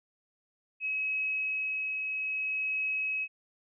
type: tone with tremolo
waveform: sine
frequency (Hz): 2558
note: D#7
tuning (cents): +47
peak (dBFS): -28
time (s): 0.8-3.28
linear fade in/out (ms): 50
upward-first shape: triangle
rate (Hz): 0.61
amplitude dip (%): 30
effects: none